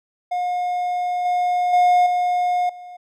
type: tone with level steps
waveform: triangle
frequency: 717 Hz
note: F5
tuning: 45 cents sharp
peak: -18 / -15 / -10 / -15 / -33 dBFS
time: 0.31-2.97 s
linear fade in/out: 10 ms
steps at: 1.25 / 1.73 / 2.06 / 2.69 s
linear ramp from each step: 5 ms
effects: none